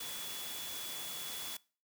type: tone in noise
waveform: sine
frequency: 3413 Hz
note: G#7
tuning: 47 cents sharp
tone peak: -46 dBFS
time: 0-1.57 s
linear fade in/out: 5 ms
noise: white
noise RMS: -43 dBFS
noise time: 0-1.57 s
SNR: -6 dB
effects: noise-tail reverb RT60 0.4 s tail -23 dB re dry + high-pass 100 Hz 12 dB/octave